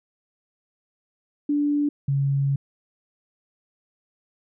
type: tone pair in turn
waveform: sine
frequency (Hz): 291.4 / 138.8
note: D4 / C#3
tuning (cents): -13 / +3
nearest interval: octave + minor second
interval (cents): 1284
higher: first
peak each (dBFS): -19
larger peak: neither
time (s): 1.49-1.89 / 2.08-2.56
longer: second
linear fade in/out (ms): 5
effects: none